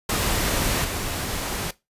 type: noise with level steps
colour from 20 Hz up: pink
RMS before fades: -23 / -28 dBFS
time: 0.09-1.71 s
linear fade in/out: 5 ms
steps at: 0.84 s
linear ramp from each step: 10 ms
effects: noise-tail reverb RT60 0.2 s tail -18 dB re dry + resampled to 32000 Hz